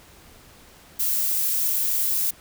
violet noise, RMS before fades -23 dBFS, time 0.99-2.31 s, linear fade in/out 10 ms, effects pink hiss -50 dBFS RMS until 2.4 s

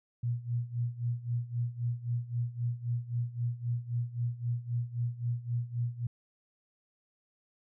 sine tone with tremolo, 119.8 Hz, A#2, 48 cents sharp, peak -27 dBFS, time 0.23-6.07 s, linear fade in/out 5 ms, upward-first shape sine, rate 3.8 Hz, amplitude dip 85%, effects none

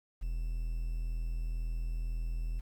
triangle tone with quantisation, 41 Hz, E1, 9 cents flat, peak -30 dBFS, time 0.21-2.61 s, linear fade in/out 20 ms, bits 10, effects none

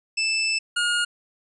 25% pulse tone pair in turn, 2637 / 1428.7 Hz, E7 / F6, 0 / +39 cents, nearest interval major seventh, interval 1061 cents, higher first, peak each -17 dBFS, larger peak neither, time 0.17-0.59 / 0.76-1.05 s, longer first, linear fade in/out 10 ms, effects resampled to 24000 Hz

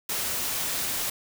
white noise, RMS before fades -29 dBFS, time 0.09-1.1 s, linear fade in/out 5 ms, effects none

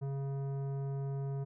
sine tone with tanh clipping, 137.8 Hz, C#3, 10 cents flat, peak -36 dBFS, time 0.01-1.45 s, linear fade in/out 20 ms, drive 13 dB, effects none

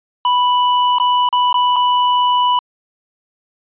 square tone with dropouts, 987.8 Hz, B5, in tune, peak -12 dBFS, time 0.25-2.59 s, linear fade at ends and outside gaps 2 ms, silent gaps 0.985-0.999 / 1.289-1.327 / 1.528-1.542 / 1.76-1.764 s, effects resampled to 8000 Hz

